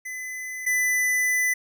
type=tone pair in turn; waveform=square; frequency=2015 / 1999.9 Hz; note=B6 / B6; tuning=+34 / +21 cents; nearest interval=unison; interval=13 cents; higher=first; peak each=-32 / -21 dBFS; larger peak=second; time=0.05-0.66 / 0.66-1.54 s; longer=second; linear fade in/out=10 ms; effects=none